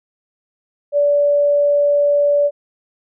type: tone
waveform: sine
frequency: 578 Hz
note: D5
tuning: 28 cents flat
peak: -11 dBFS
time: 0.92-2.51 s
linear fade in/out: 50 ms
effects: none